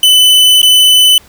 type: tone with dropouts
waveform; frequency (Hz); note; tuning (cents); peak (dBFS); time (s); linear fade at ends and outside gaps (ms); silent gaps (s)
45% pulse; 3008; F#7; +28; -3; 0.03-1.18; 2; 0.617-0.629
effects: pink hiss -42 dBFS RMS until 1.28 s